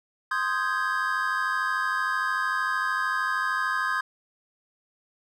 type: chord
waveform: triangle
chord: Ab major seventh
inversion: first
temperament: equal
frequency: 1046.5 / 1244.5 / 1568 / 1661.2 Hz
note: C6 / Eb6 / G6 / Ab6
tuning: 0 / 0 / 0 / 0 cents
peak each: -28 dBFS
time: 0.31-4.01 s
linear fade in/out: 5 ms
effects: none